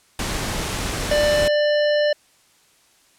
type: noise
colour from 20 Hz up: pink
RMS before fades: -25 dBFS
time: 0.19-1.48 s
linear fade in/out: 2 ms
type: harmonic tone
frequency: 593 Hz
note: D5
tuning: 17 cents sharp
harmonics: 1 / 3 / 5 / 7 / 9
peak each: -16 / -26 / -30 / -33 / -35 dBFS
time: 1.11-2.13 s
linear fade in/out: 5 ms
effects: white hiss -57 dBFS RMS until 3.18 s + low-pass 10000 Hz 12 dB/octave